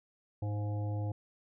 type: harmonic tone with a mistuned harmonic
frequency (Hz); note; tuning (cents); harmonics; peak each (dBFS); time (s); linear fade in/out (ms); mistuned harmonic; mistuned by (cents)
104.3; G#2; +8; 1 / 3 / 5 / 7 / 8; -32 / -44 / -46 / -49 / -51; 0.42-1.12; 5; 7; -47
effects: none